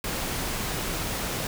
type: noise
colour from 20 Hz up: pink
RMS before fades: -30 dBFS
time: 0.04-1.47 s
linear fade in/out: 2 ms
effects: none